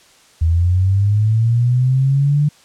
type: linear sweep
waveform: sine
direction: up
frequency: 79.7 to 149.2 Hz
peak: -11 dBFS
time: 0.41-2.49 s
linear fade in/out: 10 ms
effects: white hiss -49 dBFS RMS until 2.64 s + low-pass 8000 Hz 12 dB/octave